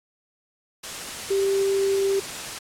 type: tone in noise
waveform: sine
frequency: 392 Hz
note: G4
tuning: in tune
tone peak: -19 dBFS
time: 1.3-2.2 s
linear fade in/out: 10 ms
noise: white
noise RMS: -33 dBFS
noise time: 0.83-2.59 s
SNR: +11 dB
effects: low-pass 9000 Hz 12 dB/octave + AAC 64 kbps